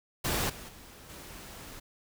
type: noise with level steps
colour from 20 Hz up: pink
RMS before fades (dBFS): -30 / -45 / -51 / -46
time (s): 0.24-1.8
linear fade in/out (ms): 10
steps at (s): 0.49 / 0.68 / 1.09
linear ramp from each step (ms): 10
effects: none